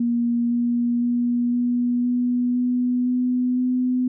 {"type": "tone with pitch steps", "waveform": "sine", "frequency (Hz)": [237.1, 239.2, 241.2, 243.3, 245.5, 247.6, 249.8, 251.9], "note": ["A#3", "A#3", "B3", "B3", "B3", "B3", "B3", "B3"], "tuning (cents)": [30, 45, -41, -26, -10, 5, 20, 34], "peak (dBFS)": -18, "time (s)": [0, 4.08], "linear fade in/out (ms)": 5, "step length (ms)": 510, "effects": []}